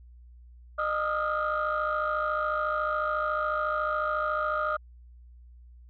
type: tone cluster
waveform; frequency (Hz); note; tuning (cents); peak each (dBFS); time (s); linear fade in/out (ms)
sine; 610 / 1223 / 1277 / 1405; D#5 / D#6 / D#6 / F6; -34 / -30 / +45 / +10; -30 / -29 / -33 / -31; 0.78-4.77; 10
effects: tanh soft clip ceiling -19 dBFS + added 60 Hz sine -48 dBFS peak until 5.89 s